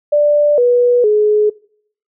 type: tone with pitch steps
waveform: sine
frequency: 589 / 487.4 / 422.1 Hz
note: D5 / B4 / G#4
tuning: +5 / -23 / +28 cents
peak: -8 dBFS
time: 0.12-1.5 s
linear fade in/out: 10 ms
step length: 460 ms
effects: noise-tail reverb RT60 0.6 s tail -23 dB re dry